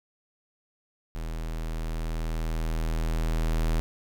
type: tone with level ramp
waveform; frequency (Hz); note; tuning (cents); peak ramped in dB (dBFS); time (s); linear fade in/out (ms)
square; 40.28; E1; -39; -32 to -23; 1.15-3.8; 0
effects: none